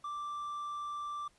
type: tone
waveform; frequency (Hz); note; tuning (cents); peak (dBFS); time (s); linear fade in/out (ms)
triangle; 1174.7; D6; 0; -35; 0.04-1.28; 5
effects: pink hiss -68 dBFS RMS until 1.38 s + resampled to 24000 Hz